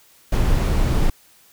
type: noise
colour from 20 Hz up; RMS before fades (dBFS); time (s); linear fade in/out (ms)
brown; -17; 0.32-1.1; 5
effects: white hiss -53 dBFS RMS until 1.52 s